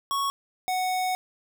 square tone pair in turn, 1108.7 / 740 Hz, C#6 / F#5, 0 / 0 cents, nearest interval perfect fifth, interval 700 cents, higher first, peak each -25 dBFS, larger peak neither, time 0.11-0.3 / 0.68-1.15 s, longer second, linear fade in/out 0 ms, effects none

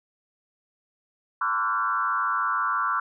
sine tone with frequency modulation, 1244.5 Hz, D#6, in tune, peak -22 dBFS, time 1.41-3 s, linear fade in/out 5 ms, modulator 106 Hz, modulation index 2.2, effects none

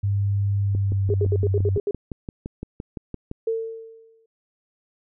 sine tone with pitch glide, 100 to 96.37 Hz, G2 to G2, +35 to -29 cents, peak -19 dBFS, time 0.03-1.77 s, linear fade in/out 10 ms, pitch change -64 cents, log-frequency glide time 0.62-1.31 s
click train, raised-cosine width 3 ms, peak -18 dBFS, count 16, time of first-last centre 0.75-3.314 s, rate 5.85 Hz
sine tone bursts, 408.1 Hz, G#4, 30 cents flat, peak -20 dBFS, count 8, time 1.1-1.91 s, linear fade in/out 2 ms, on 40 ms, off 70 ms
sine tone with exponential decay, 450.5 Hz, A4, 41 cents sharp, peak -19 dBFS, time 3.47-4.26 s, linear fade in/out 5 ms, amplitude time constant 170 ms
effects none

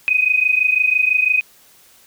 sine tone pair together, 2498 / 2524 Hz, D#7 / D#7, +6 / +24 cents, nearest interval unison, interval 18 cents, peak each -15 / -17 dBFS, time 0.08-1.41 s, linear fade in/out 0 ms, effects white hiss -50 dBFS RMS until 2.06 s

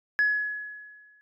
sine tone with exponential decay, 1691 Hz, G#6, 31 cents sharp, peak -17 dBFS, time 0.19-1.21 s, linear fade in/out 0 ms, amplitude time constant 220 ms, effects tanh soft clip ceiling -16 dBFS

